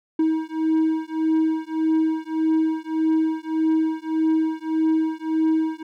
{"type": "beating tone pair", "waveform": "triangle", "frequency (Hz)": [317.3, 319], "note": ["D#4", "D#4"], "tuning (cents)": [34, 43], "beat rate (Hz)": 1.7, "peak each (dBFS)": -20, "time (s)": [0.19, 5.83], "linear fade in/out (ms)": 5, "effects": []}